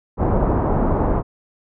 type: low-pass noise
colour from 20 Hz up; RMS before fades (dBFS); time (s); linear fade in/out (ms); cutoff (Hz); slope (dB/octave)
pink; -18; 0.17-1.23; 50; 1000; 24
effects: none